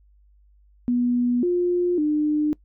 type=tone with pitch steps; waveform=sine; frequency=244 / 354.1 / 301.1 Hz; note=B3 / F4 / D4; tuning=-21 / +24 / +43 cents; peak=-18 dBFS; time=0.88-2.53 s; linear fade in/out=0 ms; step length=550 ms; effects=noise-tail reverb RT60 0.1 s tail -23 dB re dry + added 50 Hz sine -53 dBFS peak until 2.64 s